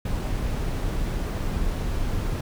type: noise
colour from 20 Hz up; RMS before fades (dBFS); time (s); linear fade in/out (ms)
brown; -26; 0.05-2.41; 5
effects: none

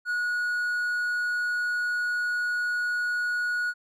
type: tone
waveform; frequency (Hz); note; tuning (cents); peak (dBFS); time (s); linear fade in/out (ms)
triangle; 1456; F#6; -28; -23; 0.05-3.74; 50
effects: none

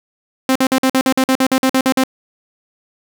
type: tone bursts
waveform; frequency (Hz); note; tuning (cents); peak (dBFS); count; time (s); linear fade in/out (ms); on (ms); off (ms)
sawtooth; 262.2; C4; +4; -7; 14; 0.49-2.037; 2; 65; 49
effects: none

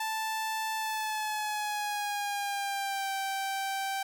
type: tone with pitch glide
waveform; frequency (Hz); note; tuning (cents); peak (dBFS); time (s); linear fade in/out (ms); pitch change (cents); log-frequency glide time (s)
sawtooth; 880 to 779.5; A5 to G5; 0 to -10; -27; 0-4.03; 5; -210; 0.76-3.12
effects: none

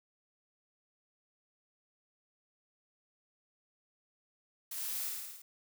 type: noise with echo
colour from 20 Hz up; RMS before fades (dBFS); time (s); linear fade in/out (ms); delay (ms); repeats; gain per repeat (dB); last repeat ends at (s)
blue; -41; 4.71-5.09; 5; 55; 6; -2; 5.42
effects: none

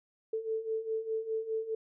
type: beating tone pair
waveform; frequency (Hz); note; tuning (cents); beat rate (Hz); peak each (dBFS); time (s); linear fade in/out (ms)
sine; 440 / 444.9; A4 / A4; 0 / +19; 4.9; -37 / -33; 0.33-1.75; 5
effects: none

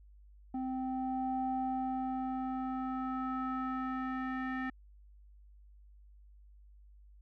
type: tone with low-pass filter sweep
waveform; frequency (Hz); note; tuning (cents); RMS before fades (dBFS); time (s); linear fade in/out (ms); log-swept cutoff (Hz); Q
square; 259.4; C4; -15; -36; 0.54-4.7; 5; 620 to 1800; 4.1
effects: added 50 Hz sine -55 dBFS peak until 7.21 s

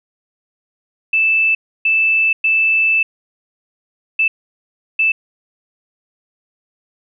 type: tone bursts at uneven times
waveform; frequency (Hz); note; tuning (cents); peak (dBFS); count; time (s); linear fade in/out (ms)
sine; 2637; E7; 0; -11; 5; 1.13-1.55 / 1.85-2.33 / 2.44-3.03 / 4.19-4.28 / 4.99-5.12; 5
effects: none

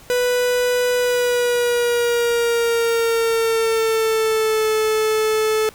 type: tone with pitch glide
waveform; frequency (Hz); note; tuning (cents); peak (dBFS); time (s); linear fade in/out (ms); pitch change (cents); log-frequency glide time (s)
45% pulse; 493.9 to 435; B4 to A4; 0 to -20; -16; 0.1-5.69; 0; -220; 0.97-4.68
effects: pink hiss -45 dBFS RMS until 5.74 s

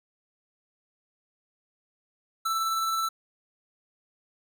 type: tone with tremolo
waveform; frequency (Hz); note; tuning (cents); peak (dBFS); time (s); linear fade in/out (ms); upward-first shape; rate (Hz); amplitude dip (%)
square; 1325; E6; +9; -25; 2.45-3.09; 10; sine; 19; 25
effects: none

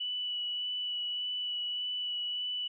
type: tone with vibrato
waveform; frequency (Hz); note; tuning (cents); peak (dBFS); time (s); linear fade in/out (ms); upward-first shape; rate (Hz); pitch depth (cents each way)
sine; 2958; F#7; -1; -32; 0-2.68; 10; sine; 1.7; 12
effects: none

